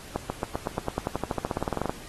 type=accelerating click train; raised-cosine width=1 ms; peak=-13 dBFS; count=23; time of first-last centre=0.16-1.895 s; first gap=140 ms; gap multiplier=0.94; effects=pink hiss -45 dBFS RMS until 2.08 s + AAC 32 kbps